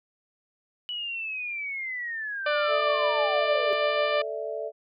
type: linear sweep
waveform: sine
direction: down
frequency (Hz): 2960 to 392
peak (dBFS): -30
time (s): 0.89-3.73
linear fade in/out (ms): 0
type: harmonic tone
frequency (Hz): 593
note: D5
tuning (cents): +17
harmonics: 1 / 2 / 3 / 4 / 5 / 6 / 7 / 8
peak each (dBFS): -25 / -30 / -34 / -33 / -36 / -40 / -44 / -45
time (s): 2.46-4.22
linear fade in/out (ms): 5
type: chord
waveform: sine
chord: A suspended fourth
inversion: none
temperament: just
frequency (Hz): 440 / 586.7 / 660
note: A4 / D5 / E5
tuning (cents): 0 / -2 / +2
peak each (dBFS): -34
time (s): 2.67-4.72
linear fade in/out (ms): 50
effects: none